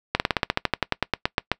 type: slowing click train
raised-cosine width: 0.3 ms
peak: -3 dBFS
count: 17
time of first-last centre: 0.15-1.517 s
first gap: 49 ms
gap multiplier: 1.07
effects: noise-tail reverb RT60 0.1 s tail -23 dB re dry